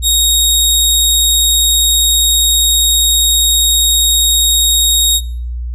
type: tone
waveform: 20% pulse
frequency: 3755 Hz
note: A#7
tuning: 12 cents sharp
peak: -3 dBFS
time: 0.02-5.21 s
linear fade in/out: 50 ms
effects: noise-tail reverb RT60 0.5 s tail -21 dB re dry + added 60 Hz sine -18 dBFS peak until 5.74 s